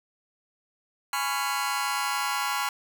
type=chord; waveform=sawtooth; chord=C# dominant seventh; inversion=second; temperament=just; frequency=831.5 / 997.9 / 1108.7 / 1385.9 Hz; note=G#5 / B5 / C#6 / E#6; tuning=+2 / +18 / 0 / -14 cents; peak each=-28 dBFS; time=1.13-2.69 s; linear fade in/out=2 ms; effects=none